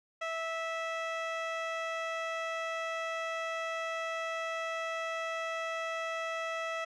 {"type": "tone", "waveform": "15% pulse", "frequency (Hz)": 655, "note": "E5", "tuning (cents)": -11, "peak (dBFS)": -27, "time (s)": [0.21, 6.85], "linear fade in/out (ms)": 10, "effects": ["low-pass 4000 Hz 12 dB/octave"]}